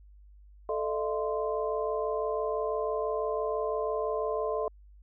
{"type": "tone cluster", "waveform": "sine", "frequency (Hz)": [438.8, 610, 676, 1040], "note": ["A4", "D#5", "E5", "C6"], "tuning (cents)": [-5, -34, 43, -11], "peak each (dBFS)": [-31, -33, -36, -36], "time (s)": [0.69, 4.68], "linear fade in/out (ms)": 2, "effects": ["added 50 Hz sine -51 dBFS peak until 5.02 s"]}